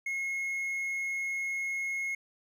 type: tone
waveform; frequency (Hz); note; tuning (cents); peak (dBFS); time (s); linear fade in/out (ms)
triangle; 2165; C#7; -41; -29; 0.06-2.15; 5
effects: none